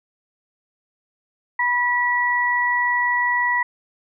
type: tone pair together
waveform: sine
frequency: 978 / 1943.6 Hz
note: B5 / B6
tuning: -17 / -28 cents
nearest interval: octave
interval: 1189 cents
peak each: -21 / -19 dBFS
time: 1.59-3.63 s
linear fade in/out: 5 ms
effects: none